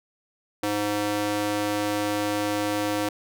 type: tone with high-pass filter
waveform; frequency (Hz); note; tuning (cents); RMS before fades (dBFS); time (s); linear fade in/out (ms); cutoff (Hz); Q
square; 103.83; G#2; 0; -26; 0.63-3.09; 5; 350; 1.2
effects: none